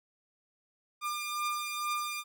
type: beating tone pair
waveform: sawtooth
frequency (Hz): 1200 / 1202.2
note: D6 / D6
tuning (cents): +37 / +40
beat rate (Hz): 2.2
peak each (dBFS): -30 / -34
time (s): 1.01-2.24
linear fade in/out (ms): 50
effects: none